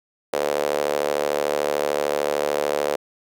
sawtooth tone with high-pass filter, 73.42 Hz, D2, in tune, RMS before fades -23 dBFS, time 0.33-2.96 s, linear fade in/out 5 ms, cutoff 510 Hz, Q 3.9, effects none

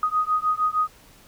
sine beating tone pair, 1244.5 / 1251 Hz, D#6 / D#6, 0 / +9 cents, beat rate 6.5 Hz, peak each -23 / -23 dBFS, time 0.03-0.88 s, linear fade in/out 2 ms, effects pink hiss -52 dBFS RMS until 1.27 s

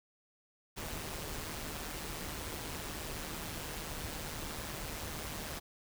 pink noise with amplitude modulation, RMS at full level -39 dBFS, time 0.76-5.6 s, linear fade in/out 20 ms, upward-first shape sine, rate 154 Hz, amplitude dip 55%, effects none

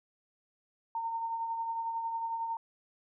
sine tone with tremolo, 914 Hz, A#5, 34 cents flat, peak -30 dBFS, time 0.95-2.57 s, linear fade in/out 2 ms, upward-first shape triangle, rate 11 Hz, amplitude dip 45%, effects none

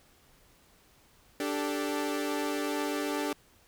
sawtooth chord, D suspended fourth, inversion none, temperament equal with one note detuned, 292.5 / 392 / 440 Hz, D4 / G4 / A4, -7 / 0 / 0 cents, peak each -28 / -32 / -33 dBFS, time 1.4-3.33 s, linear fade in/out 2 ms, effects pink hiss -62 dBFS RMS until 3.67 s

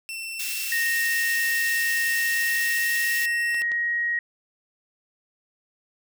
sawtooth tone, 2689 Hz, E7, 34 cents sharp, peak -28 dBFS, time 0.09-3.62 s, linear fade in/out 0 ms
white high-pass noise, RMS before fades -31 dBFS, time 0.39-3.26 s, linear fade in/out 5 ms, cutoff 1900 Hz, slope 24 dB/octave
sine tone with pitch glide, 1857 to 1888.4 Hz, A#6 to A#6, -7 to +22 cents, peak -22 dBFS, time 0.72-4.19 s, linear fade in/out 2 ms, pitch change +29 cents, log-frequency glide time 2.09-3.91 s
clicks, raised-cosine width 0.2 ms, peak -22 dBFS, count 3, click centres 3.545 / 3.619 / 3.718 s
effects none

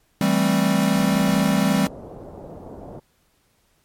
square chord, A minor seventh, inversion second, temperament equal, 164.81 / 196 / 220 / 261.6 Hz, E3 / G3 / A3 / C4, 0 / 0 / 0 / 0 cents, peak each -25 / -20 / -25 / -24 dBFS, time 0.21-1.87 s, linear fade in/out 2 ms
white low-pass noise, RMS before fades -38 dBFS, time 0.91-3 s, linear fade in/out 10 ms, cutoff 670 Hz, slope 24 dB/octave
effects pink hiss -64 dBFS RMS until 3.84 s + MP3 64 kbps

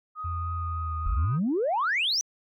sine tone with vibrato, 1244.5 Hz, D#6, in tune, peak -32 dBFS, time 0.15-1.4 s, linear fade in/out 50 ms, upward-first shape triangle, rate 3.4 Hz, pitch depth 15 cents each way
sine tone with pitch glide, 85.6 to 80.33 Hz, F2 to E2, -34 to -44 cents, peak -29 dBFS, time 0.24-1.26 s, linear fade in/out 10 ms, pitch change -110 cents, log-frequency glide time 0.61-0.96 s
sine exponential sweep, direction up, 40.94 to 6150 Hz, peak -22 dBFS, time 1.06-2.21 s, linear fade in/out 0 ms
effects tanh soft clip ceiling -19 dBFS

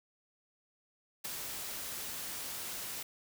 white noise with ADSR envelope, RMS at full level -36 dBFS, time 1.24-3.03 s, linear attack 13 ms, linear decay 6 ms, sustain -5 dB, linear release 6 ms, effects none

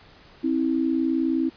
sine tone pair together, 264.8 / 324.5 Hz, C4 / E4, +21 / -27 cents, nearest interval major third, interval 352 cents, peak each -23 dBFS, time 0.43-1.5 s, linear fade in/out 20 ms, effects pink hiss -51 dBFS RMS until 1.56 s + resampled to 11025 Hz

